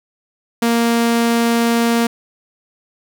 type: tone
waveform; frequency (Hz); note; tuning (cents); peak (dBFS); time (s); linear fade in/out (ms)
sawtooth; 233.1; A#3; 0; -9; 0.62-2.07; 5
effects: none